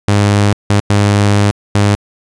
sawtooth tone bursts at uneven times, 102.2 Hz, G#2, 27 cents flat, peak -4 dBFS, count 4, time 0.08-0.53 / 0.7-0.8 / 0.9-1.51 / 1.75-1.95 s, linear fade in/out 0 ms, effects resampled to 22050 Hz

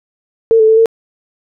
sine tone with pitch steps, 452 / 437.7 / 442.7 / 452.3 Hz, A4 / A4 / A4 / A4, +47 / -9 / +11 / +48 cents, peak -5 dBFS, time 0.51-0.858 s, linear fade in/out 0 ms, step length 87 ms, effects none

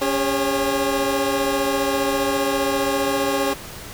25% pulse tone cluster, 279 / 403.8 / 543 Hz, C#4 / G#4 / C#5, +11 / -49 / -36 cents, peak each -20 dBFS, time 0.01-3.54 s, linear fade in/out 10 ms, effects pink hiss -36 dBFS RMS until 3.93 s

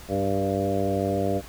harmonic tone with a mistuned harmonic, 98 Hz, G2, in tune, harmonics 1 / 2 / 3 / 4 / 5 / 6 / 7, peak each -30 / -30 / -30 / -30 / -30 / -30 / -30 dBFS, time 0.08-1.42 s, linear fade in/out 50 ms, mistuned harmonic 5, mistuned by -15 cents, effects added 60 Hz sine -45 dBFS peak until 1.48 s + pink hiss -45 dBFS RMS until 1.48 s

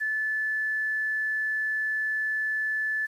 sine tone with quantisation, 1740 Hz, A6, 20 cents flat, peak -25 dBFS, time 0-3.07 s, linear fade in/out 20 ms, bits 9, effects resampled to 32000 Hz

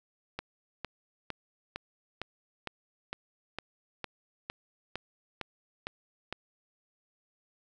click train, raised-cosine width 0.3 ms, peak -19 dBFS, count 14, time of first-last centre 0.39-6.326 s, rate 2.19 Hz, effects none

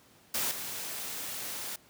white noise with level steps, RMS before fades -31 / -38 dBFS, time 0.34-1.76 s, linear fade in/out 5 ms, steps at 0.51 s, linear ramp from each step 2 ms, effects pink hiss -60 dBFS RMS until 1.89 s + high-pass 100 Hz 12 dB/octave

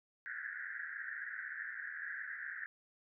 pink band-pass noise, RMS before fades -44 dBFS, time 0.26-2.66 s, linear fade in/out 0 ms, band 1500 to 1900 Hz, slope 96 dB/octave, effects none

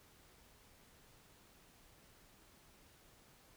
silence, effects pink hiss -65 dBFS RMS until 3.56 s

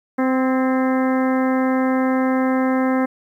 harmonic tone with a mistuned harmonic, 259.9 Hz, C4, 11 cents flat, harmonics 1 / 2 / 3 / 4 / 5 / 6 / 7 / 8, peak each -17 / -23 / -27 / -29 / -31 / -33 / -34 / -35 dBFS, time 0.18-3.06 s, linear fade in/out 10 ms, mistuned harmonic 6, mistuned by +46 cents, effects 9-bit

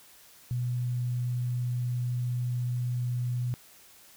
sine tone, 123 Hz, B2, 7 cents flat, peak -27 dBFS, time 0.51-3.54 s, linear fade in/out 0 ms, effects white hiss -55 dBFS RMS until 4.16 s

